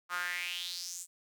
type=tone with high-pass filter sweep; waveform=sawtooth; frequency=177.2 Hz; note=F3; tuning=25 cents sharp; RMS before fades=-38 dBFS; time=0.09-1.07 s; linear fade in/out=50 ms; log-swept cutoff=1200 to 8200 Hz; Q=4.7; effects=none